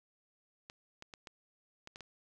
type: clicks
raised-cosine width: 0.2 ms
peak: -30 dBFS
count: 7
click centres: 0.699 / 1.024 / 1.138 / 1.272 / 1.874 / 1.959 / 2.007 s
effects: none